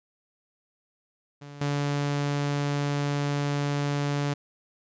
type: tone with level steps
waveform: sawtooth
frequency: 143.7 Hz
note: D3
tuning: 37 cents flat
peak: -37 / -21 dBFS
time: 1.41-4.34 s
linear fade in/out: 10 ms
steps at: 1.61 s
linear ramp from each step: 2 ms
effects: resampled to 16000 Hz